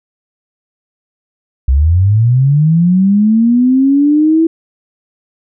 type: linear sweep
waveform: sine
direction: up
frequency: 61.8 to 330 Hz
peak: -6 dBFS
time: 1.68-4.47 s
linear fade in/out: 5 ms
effects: none